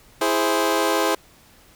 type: chord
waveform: 20% pulse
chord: E augmented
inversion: none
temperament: equal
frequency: 329.6 / 415.3 / 523.3 Hz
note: E4 / G#4 / B#4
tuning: 0 / 0 / 0 cents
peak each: -18 dBFS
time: 0.21-1.15 s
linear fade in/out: 5 ms
effects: pink hiss -52 dBFS RMS until 1.75 s